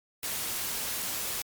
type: noise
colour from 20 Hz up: white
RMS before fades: -33 dBFS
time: 0.23-1.42 s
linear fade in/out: 2 ms
effects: MP3 96 kbps